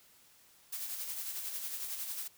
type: noise with tremolo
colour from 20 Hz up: blue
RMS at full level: -38 dBFS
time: 0.72-2.28 s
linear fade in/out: 10 ms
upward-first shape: sine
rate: 11 Hz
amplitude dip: 45%
effects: white hiss -63 dBFS RMS until 2.37 s